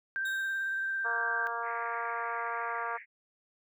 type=tone with vibrato; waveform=sine; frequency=1571 Hz; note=G6; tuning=3 cents sharp; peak=-30 dBFS; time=0.16-1.47 s; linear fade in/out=0 ms; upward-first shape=sine; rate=18 Hz; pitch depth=16 cents each way
type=tone with exponential decay; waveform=sawtooth; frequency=3746 Hz; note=A#7; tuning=8 cents sharp; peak=-37 dBFS; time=0.25-1.22 s; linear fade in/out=5 ms; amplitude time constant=210 ms
type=harmonic tone; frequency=233.1 Hz; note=A#3; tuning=in tune; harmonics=2 / 3 / 4 / 5 / 6 / 7; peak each=-43 / -40 / -38 / -37 / -40 / -40 dBFS; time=1.04-2.98 s; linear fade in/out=20 ms
type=band-pass noise; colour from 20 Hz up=white; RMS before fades=-47 dBFS; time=1.62-3.06 s; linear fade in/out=50 ms; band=1700 to 2300 Hz; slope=96 dB/octave
effects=none